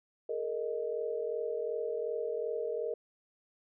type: chord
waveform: sine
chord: Ab suspended second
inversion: none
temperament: equal with one note detuned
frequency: 423.5 / 466.2 / 622.3 Hz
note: Ab4 / Bb4 / Eb5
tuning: +34 / 0 / 0 cents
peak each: -38 / -34 / -39 dBFS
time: 0.29-2.94 s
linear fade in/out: 5 ms
effects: none